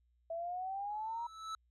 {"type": "exponential sweep", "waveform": "sine", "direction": "up", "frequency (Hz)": [655, 956], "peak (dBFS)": -37, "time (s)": [0.3, 1.27], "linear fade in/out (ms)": 5}
{"type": "tone with exponential growth", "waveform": "square", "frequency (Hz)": 1310, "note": "E6", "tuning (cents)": -11, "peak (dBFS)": -38, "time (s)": [0.9, 1.55], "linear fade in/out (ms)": 2, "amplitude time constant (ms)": 140}
{"effects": ["added 60 Hz sine -70 dBFS peak until 1.7 s", "low-pass 6000 Hz 12 dB/octave"]}